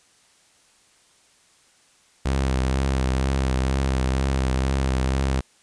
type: tone with vibrato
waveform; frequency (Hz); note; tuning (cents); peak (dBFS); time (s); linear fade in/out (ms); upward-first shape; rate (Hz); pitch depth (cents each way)
sawtooth; 66; C2; +16; -16; 2.25-5.41; 10; triangle; 2.1; 46
effects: white hiss -58 dBFS RMS until 5.62 s + resampled to 22050 Hz